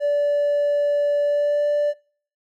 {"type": "tone with pitch glide", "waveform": "triangle", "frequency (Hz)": [580, 586.4], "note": ["D5", "D5"], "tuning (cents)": [-22, -3], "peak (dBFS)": -14, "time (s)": [0, 1.94], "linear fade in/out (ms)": 50, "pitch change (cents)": 19, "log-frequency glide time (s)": [1.22, 1.67], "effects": ["noise-tail reverb RT60 0.5 s tail -25 dB re dry", "tanh soft clip ceiling -13 dBFS"]}